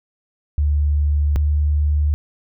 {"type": "tone pair in turn", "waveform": "sine", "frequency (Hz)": [73.42, 74.19], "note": ["D2", "D2"], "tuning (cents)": [0, 18], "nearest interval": "unison", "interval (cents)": 18, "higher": "second", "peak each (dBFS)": -14, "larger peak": "neither", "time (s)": [[0.58, 1.36], [1.36, 2.14]], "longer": "neither", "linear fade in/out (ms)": 0, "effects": []}